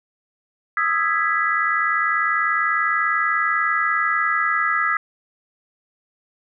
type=chord; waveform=sine; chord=E major seventh; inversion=third; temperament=equal with one note detuned; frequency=1244.5 / 1324.6 / 1661.2 / 1975.5 Hz; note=D#6 / E6 / G#6 / B6; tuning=0 / +8 / 0 / 0 cents; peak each=-23 dBFS; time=0.77-4.97 s; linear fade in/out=2 ms; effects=none

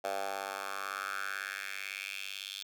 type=tone with high-pass filter sweep; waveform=10% pulse; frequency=98 Hz; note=G2; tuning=in tune; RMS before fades=-39 dBFS; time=0.04-2.63 s; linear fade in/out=5 ms; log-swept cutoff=670 to 3500 Hz; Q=3.7; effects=none

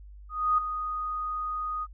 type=tone with ADSR envelope; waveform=sine; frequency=1242 Hz; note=D#6; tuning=3 cents flat; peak=-19 dBFS; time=0.29-1.87 s; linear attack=290 ms; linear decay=6 ms; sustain=-10 dB; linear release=42 ms; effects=added 50 Hz sine -44 dBFS peak until 1.93 s

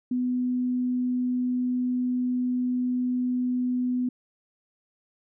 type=tone; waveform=sine; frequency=249.6 Hz; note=B3; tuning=19 cents sharp; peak=-23 dBFS; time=0.11-4.09 s; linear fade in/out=5 ms; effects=none

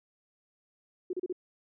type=tone bursts; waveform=sine; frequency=363.7 Hz; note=F#4; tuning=30 cents flat; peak=-30 dBFS; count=4; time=1.1-1.327 s; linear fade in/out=5 ms; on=32 ms; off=33 ms; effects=none

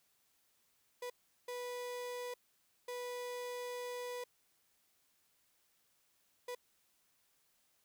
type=tone bursts at uneven times; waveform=35% pulse; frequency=491.6 Hz; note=B4; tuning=8 cents flat; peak=-39 dBFS; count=4; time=1.02-1.1 / 1.48-2.34 / 2.88-4.24 / 6.48-6.55 s; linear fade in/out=5 ms; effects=white hiss -75 dBFS RMS until 7.84 s

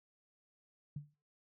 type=tone with exponential decay; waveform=sine; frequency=145.8 Hz; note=D3; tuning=12 cents flat; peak=-36 dBFS; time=0.96-1.14 s; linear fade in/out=5 ms; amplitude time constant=37 ms; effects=noise-tail reverb RT60 0.3 s tail -18 dB re dry

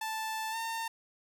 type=tone with pitch glide; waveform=sawtooth; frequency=880 to 907.9 Hz; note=A5 to A#5; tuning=0 to -46 cents; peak=-30 dBFS; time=0.01-0.88 s; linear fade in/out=5 ms; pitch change=+54 cents; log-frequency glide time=0.51-0.56 s; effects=none

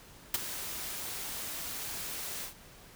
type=noise with ADSR envelope; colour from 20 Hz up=white; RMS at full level=-26 dBFS; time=0.34-2.54 s; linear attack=4 ms; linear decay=21 ms; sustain=-13 dB; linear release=110 ms; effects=pink hiss -54 dBFS RMS until 2.95 s

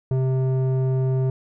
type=tone with low-pass filter; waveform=square; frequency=130.81 Hz; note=C3; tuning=in tune; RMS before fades=-21 dBFS; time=0.11-1.3 s; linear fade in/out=2 ms; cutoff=500 Hz; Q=0.89; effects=none

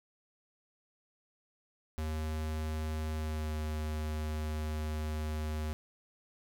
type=tone with pitch glide; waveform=square; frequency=78 to 77.02 Hz; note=D#2 to D#2; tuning=+5 to -17 cents; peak=-34 dBFS; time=1.98-5.73 s; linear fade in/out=0 ms; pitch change=-22 cents; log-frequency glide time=3.16-3.54 s; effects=none

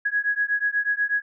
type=beating tone pair; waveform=sine; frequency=1661.2 / 1669.4 Hz; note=G#6 / G#6; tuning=0 / +9 cents; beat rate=8.2 Hz; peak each=-24 dBFS; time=0.05-1.22 s; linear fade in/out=10 ms; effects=none

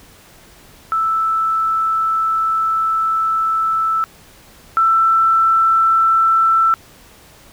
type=tone pair in turn; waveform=sine; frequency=1318.5 / 1332.3 Hz; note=E6 / E6; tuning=0 / +18 cents; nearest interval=unison; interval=18 cents; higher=second; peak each=-14 / -10 dBFS; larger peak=second; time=0.92-4.04 / 4.77-6.74 s; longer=first; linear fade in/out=0 ms; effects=pink hiss -45 dBFS RMS until 7.52 s

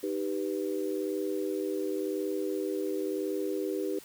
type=chord; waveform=sine; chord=Eb augmented; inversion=none; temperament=equal; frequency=311.1 / 392 / 493.9 Hz; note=Eb4 / G4 / B4; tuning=0 / 0 / 0 cents; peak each=-34 / -32 / -36 dBFS; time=0.03-3.99 s; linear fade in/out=5 ms; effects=white hiss -52 dBFS RMS until 4.04 s

